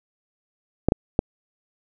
clicks, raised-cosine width 2 ms, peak -3 dBFS, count 3, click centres 0.886 / 0.921 / 1.191 s, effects none

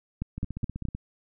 two click trains, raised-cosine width 5 ms, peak -17 / -22 dBFS, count 4 / 10, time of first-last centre 0.22-0.853 / 0.38-0.95 s, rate 4.74 / 15.8 Hz, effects none

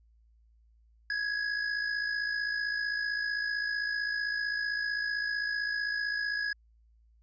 square tone with amplitude modulation, 1670 Hz, G#6, 9 cents sharp, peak -28 dBFS, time 1.1-6.53 s, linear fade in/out 2 ms, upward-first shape sine, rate 55.6 Hz, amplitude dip 55%, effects added 56 Hz sine -60 dBFS peak until 7.22 s + resampled to 16000 Hz

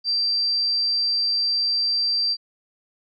sine tone, 4699 Hz, D8, in tune, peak -19 dBFS, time 0.04-2.37 s, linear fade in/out 50 ms, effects none

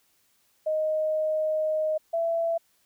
sine tone pair in turn, 622.3 / 667.2 Hz, D#5 / E5, 0 / +21 cents, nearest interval minor second, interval 121 cents, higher second, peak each -23 dBFS, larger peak neither, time 0.66-1.98 / 2.13-2.58 s, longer first, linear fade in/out 10 ms, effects white hiss -67 dBFS RMS until 2.85 s

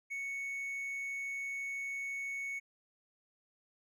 triangle tone, 2217 Hz, C#7, in tune, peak -35 dBFS, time 0.1-2.6 s, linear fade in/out 20 ms, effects none

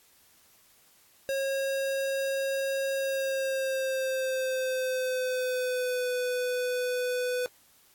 square tone with pitch glide, 543 to 497.9 Hz, C#5 to B4, -36 to +14 cents, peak -28 dBFS, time 1.29-7.46 s, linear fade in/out 0 ms, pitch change -150 cents, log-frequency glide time 2.95-6.09 s, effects white hiss -61 dBFS RMS until 7.94 s + AAC 64 kbps

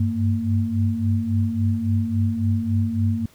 sine tone cluster, 96.4 / 100 / 229.1 Hz, G2 / G2 / A#3, -28 / +35 / -30 cents, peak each -23 dBFS, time 0-3.26 s, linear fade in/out 5 ms, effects pink hiss -54 dBFS RMS until 3.34 s

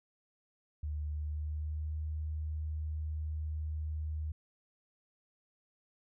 sine tone with pitch glide, 75.1 to 77.21 Hz, D2 to D#2, +39 to -13 cents, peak -34 dBFS, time 0.83-4.32 s, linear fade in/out 5 ms, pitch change +48 cents, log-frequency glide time 1.12-1.98 s, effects none

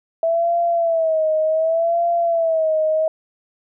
sine tone with vibrato, 655 Hz, E5, 11 cents flat, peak -15 dBFS, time 0.23-3.08 s, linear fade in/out 2 ms, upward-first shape sine, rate 0.67 Hz, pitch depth 81 cents each way, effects none

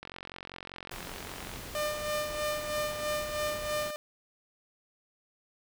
click train, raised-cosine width 0.3 ms, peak -25 dBFS, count 70, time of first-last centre 0.03-1.56 s, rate 45.1 Hz
pink noise, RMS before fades -43 dBFS, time 0.91-3.91 s, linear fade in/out 5 ms
sawtooth tone with tremolo, 601 Hz, D5, 40 cents sharp, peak -25 dBFS, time 1.75-3.96 s, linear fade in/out 0 ms, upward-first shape sine, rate 3.1 Hz, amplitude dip 55%
effects none

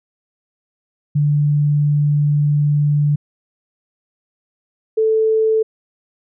sine tone pair in turn, 146.83 / 440 Hz, D3 / A4, 0 / 0 cents, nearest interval octave + perfect fifth, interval 1900 cents, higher second, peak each -12 dBFS, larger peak neither, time 1.15-3.16 / 4.97-5.63 s, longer first, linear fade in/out 10 ms, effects none

